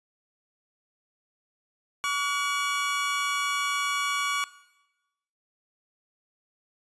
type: tone pair together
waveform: 25% pulse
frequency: 1136.7 / 1446 Hz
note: C#6 / F#6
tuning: +43 / -40 cents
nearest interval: major third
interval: 417 cents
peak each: -23 / -29 dBFS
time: 2.04-4.44 s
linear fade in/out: 0 ms
effects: noise-tail reverb RT60 1.0 s tail -18 dB re dry + resampled to 24000 Hz